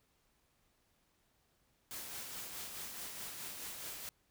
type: noise with tremolo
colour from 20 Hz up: white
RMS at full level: -44 dBFS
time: 1.91-4.09 s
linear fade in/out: 0 ms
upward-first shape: sine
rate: 4.7 Hz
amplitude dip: 35%
effects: pink hiss -75 dBFS RMS until 4.3 s